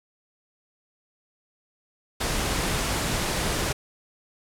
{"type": "noise", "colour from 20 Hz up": "pink", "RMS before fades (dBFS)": -26, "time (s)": [2.2, 3.73], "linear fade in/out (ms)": 10, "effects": ["low-pass 11000 Hz 12 dB/octave"]}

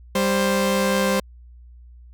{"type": "tone pair together", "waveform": "sawtooth", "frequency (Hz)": [196.65, 525], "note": ["G3", "C5"], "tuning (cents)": [6, 6], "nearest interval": "octave + perfect fourth", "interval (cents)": 1700, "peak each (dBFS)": -17, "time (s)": [0.15, 1.2], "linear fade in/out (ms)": 5, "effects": ["added 60 Hz sine -42 dBFS peak until 2.13 s"]}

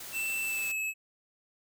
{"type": "noise", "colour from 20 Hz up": "white", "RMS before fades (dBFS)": -43, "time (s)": [0, 0.72], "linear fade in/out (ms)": 5}
{"type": "tone with pitch glide", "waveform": "square", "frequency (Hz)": [2664, 2591], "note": ["E7", "E7"], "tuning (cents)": [18, -30], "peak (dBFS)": -31, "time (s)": [0.12, 0.94], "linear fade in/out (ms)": 50, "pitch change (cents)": -48, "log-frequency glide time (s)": [0.41, 0.76]}
{"effects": []}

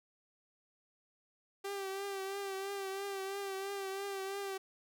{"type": "tone with vibrato", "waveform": "sawtooth", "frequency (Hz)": 392, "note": "G4", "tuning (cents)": 0, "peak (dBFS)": -34, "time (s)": [1.64, 4.58], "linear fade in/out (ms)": 10, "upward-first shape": "triangle", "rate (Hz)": 3, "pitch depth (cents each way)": 46, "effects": []}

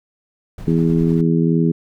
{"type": "noise with tremolo", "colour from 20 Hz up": "brown", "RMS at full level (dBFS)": -30, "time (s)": [0.58, 1.21], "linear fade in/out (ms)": 2, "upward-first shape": "triangle", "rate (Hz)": 10, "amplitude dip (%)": 40}
{"type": "harmonic tone", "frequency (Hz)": 82.5, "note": "E2", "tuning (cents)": 2, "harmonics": [2, 3, 4, 5], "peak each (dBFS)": [-15, -19, -21, -23], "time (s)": [0.67, 1.72], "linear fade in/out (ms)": 10}
{"effects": []}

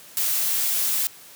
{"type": "noise", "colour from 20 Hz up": "blue", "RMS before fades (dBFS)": -23, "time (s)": [0.17, 1.07], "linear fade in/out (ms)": 0, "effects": ["white hiss -46 dBFS RMS until 1.35 s", "high-pass 80 Hz 12 dB/octave"]}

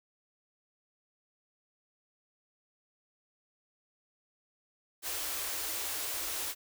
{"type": "band-stop noise", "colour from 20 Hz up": "white", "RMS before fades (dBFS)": -36, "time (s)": [5.02, 6.55], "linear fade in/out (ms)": 50, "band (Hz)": [100, 280], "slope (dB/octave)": 96, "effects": []}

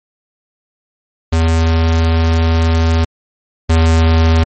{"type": "tone pair in turn", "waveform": "square", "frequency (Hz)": [81.8, 81.45], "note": ["E2", "E2"], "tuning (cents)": [-13, -20], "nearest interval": "unison", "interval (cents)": 7, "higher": "first", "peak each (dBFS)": [-10, -8], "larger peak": "second", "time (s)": [[1.32, 3.05], [3.69, 4.44]], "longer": "first", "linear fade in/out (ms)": 10, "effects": ["MP3 32 kbps"]}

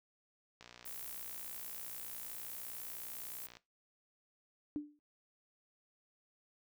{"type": "click train", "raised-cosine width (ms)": 0.2, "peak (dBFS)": -35, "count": 178, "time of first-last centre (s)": [0.61, 3.57], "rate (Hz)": 59.8}
{"type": "high-pass noise", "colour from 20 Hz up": "white", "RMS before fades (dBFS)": -46, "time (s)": [0.85, 3.47], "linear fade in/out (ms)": 10, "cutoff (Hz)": 11000, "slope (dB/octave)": 12}
{"type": "tone with exponential decay", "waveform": "sine", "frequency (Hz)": 295.5, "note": "D4", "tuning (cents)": 11, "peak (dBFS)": -32, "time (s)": [4.76, 4.99], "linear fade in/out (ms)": 0, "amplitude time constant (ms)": 48}
{"effects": ["noise-tail reverb RT60 0.2 s tail -17 dB re dry"]}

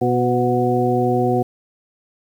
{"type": "harmonic tone with a mistuned harmonic", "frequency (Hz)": 122.6, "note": "B2", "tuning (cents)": -12, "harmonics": [1, 2, 3, 4, 6], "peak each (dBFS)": [-22, -21, -20, -23, -21], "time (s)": [0.01, 1.43], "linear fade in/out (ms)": 10, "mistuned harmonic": 4, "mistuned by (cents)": 37, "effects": ["8-bit"]}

